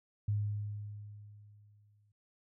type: tone with exponential decay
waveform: sine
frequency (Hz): 103.83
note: G#2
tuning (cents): 0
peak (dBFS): -28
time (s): 0.28-2.12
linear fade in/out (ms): 5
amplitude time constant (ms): 400
effects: none